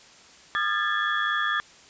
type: tone cluster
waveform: sine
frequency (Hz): 1211 / 1372 / 1646 / 1750 / 3365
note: D#6 / F6 / G#6 / A6 / G#7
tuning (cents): -47 / -31 / -16 / -10 / +22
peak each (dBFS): -27 / -35 / -30 / -27 / -33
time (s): 0.55-1.6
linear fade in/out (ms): 0
effects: white hiss -51 dBFS RMS until 1.89 s + resampled to 16000 Hz